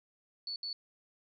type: tone bursts at uneven times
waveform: sine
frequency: 4448 Hz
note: C#8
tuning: 5 cents sharp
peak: -36 dBFS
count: 2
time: 0.47-0.56 / 0.63-0.73 s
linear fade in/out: 2 ms
effects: none